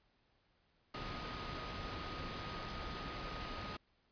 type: tone in noise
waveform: sine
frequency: 1244.5 Hz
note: D#6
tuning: in tune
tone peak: -49 dBFS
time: 0.94-3.77 s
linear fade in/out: 5 ms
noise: pink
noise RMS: -44 dBFS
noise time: 0.94-3.77 s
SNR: -8 dB
effects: pink hiss -75 dBFS RMS until 4.11 s + resampled to 11025 Hz